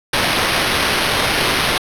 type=noise with sample-and-hold; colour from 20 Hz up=blue; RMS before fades=-17 dBFS; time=0.13-1.78 s; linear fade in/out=5 ms; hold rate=7350 Hz; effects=low-pass 12000 Hz 12 dB/octave